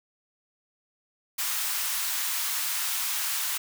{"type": "high-pass noise", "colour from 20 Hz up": "white", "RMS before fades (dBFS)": -29, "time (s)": [1.38, 3.58], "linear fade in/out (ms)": 10, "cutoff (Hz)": 900, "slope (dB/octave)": 24, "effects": []}